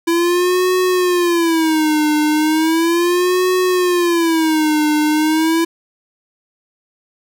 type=tone with vibrato; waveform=square; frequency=333.5 Hz; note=E4; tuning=20 cents sharp; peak=-13 dBFS; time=0.07-5.65 s; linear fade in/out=10 ms; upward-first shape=sine; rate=0.36 Hz; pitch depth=170 cents each way; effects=7-bit